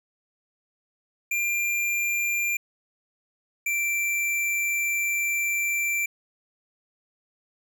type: tone pair in turn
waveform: square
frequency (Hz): 2387 / 2349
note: D7 / D7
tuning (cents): +28 / 0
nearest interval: unison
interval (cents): 28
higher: first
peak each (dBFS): -24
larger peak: neither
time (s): 1.31-2.57 / 3.66-6.06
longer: second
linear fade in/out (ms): 5
effects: none